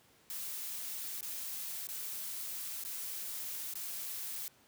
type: noise with dropouts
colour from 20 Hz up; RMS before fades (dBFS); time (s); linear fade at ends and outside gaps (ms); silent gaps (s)
blue; -41; 0.3-4.48; 1; 1.209-1.228 / 1.871-1.888 / 2.838-2.849 / 3.738-3.754
effects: pink hiss -65 dBFS RMS until 4.67 s + high-pass 100 Hz 12 dB/octave